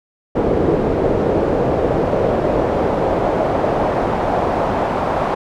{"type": "noise with band-pass filter sweep", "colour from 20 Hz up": "brown", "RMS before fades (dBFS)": -17, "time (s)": [0.35, 5.35], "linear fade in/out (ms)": 10, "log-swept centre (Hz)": [450, 800], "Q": 1.7, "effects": []}